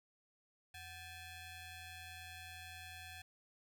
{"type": "ring-modulated tone", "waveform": "15% pulse", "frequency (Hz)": 830.6, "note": "G#5", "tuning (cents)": 0, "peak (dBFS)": -40, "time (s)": [0.74, 3.22], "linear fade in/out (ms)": 5, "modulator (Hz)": 916, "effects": []}